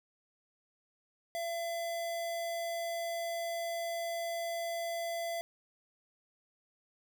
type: tone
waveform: square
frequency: 675 Hz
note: E5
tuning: 41 cents sharp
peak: -35 dBFS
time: 1.35-5.41 s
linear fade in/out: 0 ms
effects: 12-bit